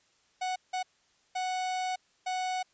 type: tone bursts at uneven times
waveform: 45% pulse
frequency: 740 Hz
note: F#5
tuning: in tune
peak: -30 dBFS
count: 4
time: 0.41-0.56 / 0.73-0.83 / 1.35-1.96 / 2.26-2.63 s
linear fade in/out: 10 ms
effects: white hiss -68 dBFS RMS until 2.73 s + resampled to 16000 Hz